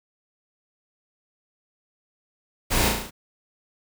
pink noise with echo, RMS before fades -23 dBFS, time 2.7-2.9 s, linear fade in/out 20 ms, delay 35 ms, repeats 6, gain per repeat -3 dB, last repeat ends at 3.11 s, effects none

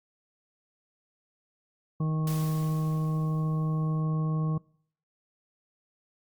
harmonic tone, 156.7 Hz, D#3, 13 cents sharp, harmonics 1 / 2 / 3 / 4 / 5 / 7, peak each -25 / -40 / -42 / -48 / -50 / -42 dBFS, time 2-4.58 s, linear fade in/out 5 ms
white noise with exponential decay, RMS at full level -40 dBFS, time 2.27-4.02 s, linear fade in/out 2 ms, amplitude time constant 380 ms
effects noise-tail reverb RT60 0.6 s tail -25 dB re dry + Opus 32 kbps

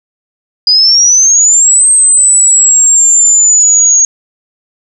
sine exponential two-way sweep, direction up then down, 4883 to 8340 to 6580 Hz, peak -3 dBFS, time 0.67-4.05 s, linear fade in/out 2 ms, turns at 1.88 s, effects none

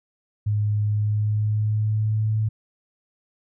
sine tone with pitch glide, 104.8 to 108.81 Hz, G#2 to A2, +16 to -19 cents, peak -19 dBFS, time 0.46-2.49 s, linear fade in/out 10 ms, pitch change +65 cents, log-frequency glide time 0.85-2.37 s, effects none

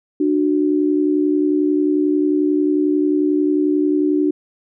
sine tone pair together, 298.8 / 370 Hz, D4 / F#4, +30 / 0 cents, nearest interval major third, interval 370 cents, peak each -15 / -19 dBFS, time 0.2-4.31 s, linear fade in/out 5 ms, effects none

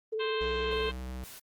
sine tone with vibrato, 438.2 Hz, A4, 7 cents flat, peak -30 dBFS, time 0.12-0.9 s, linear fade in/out 10 ms, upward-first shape sine, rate 20 Hz, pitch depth 30 cents each way
harmonic tone, 523.3 Hz, C5, in tune, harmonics 2 / 3 / 4 / 5 / 6 / 7 / 8, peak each -37 / -40 / -45 / -39 / -39 / -44 / -47 dBFS, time 0.19-0.92 s, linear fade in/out 20 ms
square tone with pitch glide, 62.3 to 63.65 Hz, B1 to C2, +16 to -47 cents, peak -37 dBFS, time 0.41-1.24 s, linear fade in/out 0 ms, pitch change +37 cents, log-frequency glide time 0.73-0.97 s
white noise, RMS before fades -47 dBFS, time 1.23-1.4 s, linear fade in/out 20 ms
effects Opus 24 kbps

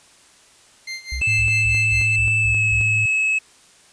25% pulse tone with tremolo, 2093 Hz, C7, in tune, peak -23 dBFS, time 0.87-2.16 s, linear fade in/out 5 ms, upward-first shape sine, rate 4.7 Hz, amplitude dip 85%
sine tone bursts, 65 Hz, C2, 11 cents flat, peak -24 dBFS, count 7, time 1.12-2.812 s, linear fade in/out 0 ms, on 96 ms, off 170 ms
triangle tone with pitch glide, 2637 to 2583 Hz, E7 to E7, 0 to -36 cents, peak -15 dBFS, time 1.21-3.39 s, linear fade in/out 10 ms, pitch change -36 cents, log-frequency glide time 2.38-2.62 s
sine tone, 107.4 Hz, A2, 41 cents flat, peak -22 dBFS, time 1.27-3.06 s, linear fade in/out 5 ms
effects white hiss -51 dBFS RMS until 3.92 s + resampled to 22050 Hz

